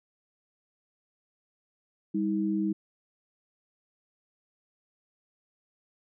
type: tone pair together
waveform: sine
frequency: 198.9 / 318.5 Hz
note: G3 / D#4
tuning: +25 / +41 cents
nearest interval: minor sixth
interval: 816 cents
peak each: -28 dBFS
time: 2.14-2.73 s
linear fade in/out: 10 ms
effects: none